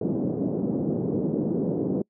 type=band-pass noise; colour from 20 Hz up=pink; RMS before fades=-26 dBFS; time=0.01-2.02 s; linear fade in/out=5 ms; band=160 to 450 Hz; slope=24 dB/octave; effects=noise-tail reverb RT60 0.1 s tail -26 dB re dry